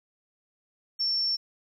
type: tone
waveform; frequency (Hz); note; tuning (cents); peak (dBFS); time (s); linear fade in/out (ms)
sine; 5430; F8; -50; -24; 0.99-1.37; 20
effects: 10-bit